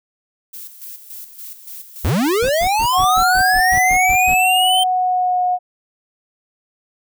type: noise with tremolo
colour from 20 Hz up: violet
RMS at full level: -33 dBFS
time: 0.53-3.97 s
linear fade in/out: 10 ms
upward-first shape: square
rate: 3.5 Hz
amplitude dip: 60%
type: linear sweep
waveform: square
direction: up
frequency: 55 to 3136 Hz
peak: -15 dBFS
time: 2.04-4.84 s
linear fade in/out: 10 ms
type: noise bursts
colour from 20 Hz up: brown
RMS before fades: -26 dBFS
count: 11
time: 2.42-4.345 s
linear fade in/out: 10 ms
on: 75 ms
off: 110 ms
type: tone with pitch glide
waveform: sine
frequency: 740 to 725.2 Hz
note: F#5 to F#5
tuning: 0 to -35 cents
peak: -14 dBFS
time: 2.92-5.59 s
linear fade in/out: 50 ms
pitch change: -35 cents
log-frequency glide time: 4.77-5.44 s
effects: none